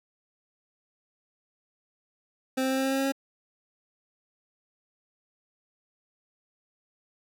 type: tone with pitch steps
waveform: 25% pulse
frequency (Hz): 261.6 / 263.1 / 264.6 / 266.2 / 267.7 / 269.3 / 270.8 / 272.4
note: C4 / C4 / C4 / C4 / C4 / C#4 / C#4 / C#4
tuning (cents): 0 / +10 / +20 / +30 / +40 / -50 / -40 / -30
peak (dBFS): -21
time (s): 2.57-3.122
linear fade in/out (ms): 10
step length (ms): 69
effects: none